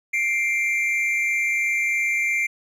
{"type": "tone pair together", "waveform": "triangle", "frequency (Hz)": [2106, 2349], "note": ["C7", "D7"], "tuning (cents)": [11, 0], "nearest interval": "major second", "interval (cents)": 189, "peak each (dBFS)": -21, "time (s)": [0.13, 2.47], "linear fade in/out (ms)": 10, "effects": []}